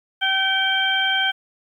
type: harmonic tone with a mistuned harmonic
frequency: 770 Hz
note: G5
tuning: 31 cents flat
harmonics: 1 / 2 / 3 / 4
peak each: -26 / -21 / -28 / -21 dBFS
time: 0.21-1.32 s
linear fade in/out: 20 ms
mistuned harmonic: 4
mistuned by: +44 cents
effects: 9-bit